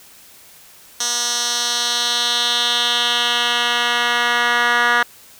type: tone with band-pass filter sweep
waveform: 10% pulse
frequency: 240 Hz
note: B3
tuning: 49 cents flat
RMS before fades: -18 dBFS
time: 1-5.03 s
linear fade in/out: 5 ms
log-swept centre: 5800 to 1800 Hz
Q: 2.3
effects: white hiss -45 dBFS RMS until 5.39 s